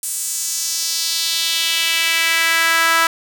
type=tone with high-pass filter sweep; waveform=sawtooth; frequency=329.6 Hz; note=E4; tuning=in tune; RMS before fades=-18 dBFS; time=0.03-3.07 s; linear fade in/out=2 ms; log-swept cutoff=8800 to 1300 Hz; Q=2.1; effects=none